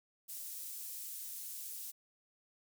pink high-pass noise, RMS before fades -45 dBFS, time 0.28-1.92 s, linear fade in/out 20 ms, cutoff 9800 Hz, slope 12 dB/octave, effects none

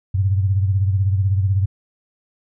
sine beating tone pair, 95.8 / 111.8 Hz, G2 / A2, -39 / +28 cents, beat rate 16 Hz, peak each -15 / -24 dBFS, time 0.14-1.66 s, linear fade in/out 10 ms, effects none

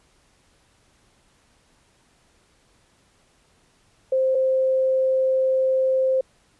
sine tone pair in turn, 524 / 524 Hz, C5 / C5, +2 / +2 cents, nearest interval unison, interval 0 cents, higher neither, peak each -17 dBFS, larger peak neither, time 4.12-4.35 / 4.35-6.21 s, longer second, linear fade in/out 5 ms, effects pink hiss -61 dBFS RMS until 6.59 s + resampled to 24000 Hz

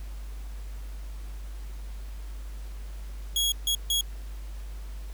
sawtooth tone bursts at uneven times, 3322 Hz, G#7, in tune, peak -20 dBFS, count 3, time 3.36-3.52 / 3.67-3.75 / 3.9-4.01 s, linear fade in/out 2 ms, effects added 50 Hz sine -35 dBFS peak until 5.13 s + pink hiss -53 dBFS RMS until 5.13 s

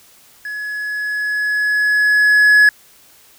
triangle tone with level ramp, 1692 Hz, G#6, 32 cents sharp, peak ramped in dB -22 to -4 dBFS, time 0.45-2.69 s, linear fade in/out 2 ms, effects white hiss -48 dBFS RMS until 3.38 s

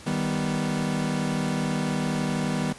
40% pulse chord, Eb augmented, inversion none, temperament equal with one note detuned, 155.56 / 194.98 / 246.9 Hz, Eb3 / G3 / B3, 0 / -9 / 0 cents, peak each -28 dBFS, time 0.06-2.73 s, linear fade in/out 10 ms, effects pink hiss -45 dBFS RMS until 2.78 s + resampled to 24000 Hz

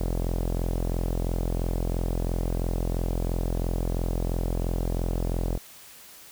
sawtooth tone with low-pass filter, 42.96 Hz, F1, 28 cents flat, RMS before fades -27 dBFS, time 0-5.58 s, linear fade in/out 10 ms, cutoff 600 Hz, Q 1.5, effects white hiss -48 dBFS RMS until 6.31 s

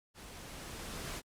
pink noise with level ramp, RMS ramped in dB -51 to -40 dBFS, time 0.14-1.22 s, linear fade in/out 50 ms, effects low-pass 12000 Hz 12 dB/octave + Opus 48 kbps

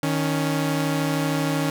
sawtooth tone pair together, 155.56 / 278.2 Hz, D#3 / C#4, 0 / +6 cents, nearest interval minor seventh, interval 1006 cents, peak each -20 dBFS, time 0.03-1.7 s, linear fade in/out 2 ms, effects none

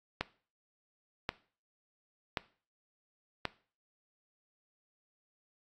click train, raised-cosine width 0.3 ms, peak -15 dBFS, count 4, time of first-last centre 0.21-3.453 s, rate 0.925 Hz, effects noise-tail reverb RT60 0.4 s tail -18 dB re dry + AAC 48 kbps

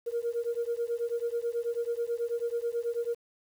sine beating tone pair, 466.2 / 475.4 Hz, A#4 / A#4, 0 / +34 cents, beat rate 9.2 Hz, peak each -31 dBFS, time 0.06-3.15 s, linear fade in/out 20 ms, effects tanh soft clip ceiling -23 dBFS + 9-bit

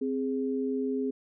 sine tone pair together, 261.6 / 414.4 Hz, C4 / G#4, 0 / -4 cents, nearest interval minor sixth, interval 796 cents, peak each -29 / -31 dBFS, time 0.01-1.11 s, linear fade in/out 10 ms, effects none

